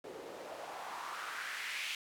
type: noise with band-pass filter sweep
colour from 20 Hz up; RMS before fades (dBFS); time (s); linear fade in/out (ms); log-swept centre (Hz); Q
white; -43; 0.04-1.95; 2; 370 to 2700; 2.6
effects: none